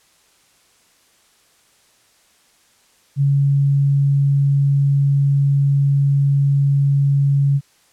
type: tone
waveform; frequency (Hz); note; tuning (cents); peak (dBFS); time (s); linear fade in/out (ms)
sine; 140; C#3; +18; -12; 3.16-7.61; 50
effects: white hiss -56 dBFS RMS until 7.92 s + low-pass 10000 Hz 12 dB/octave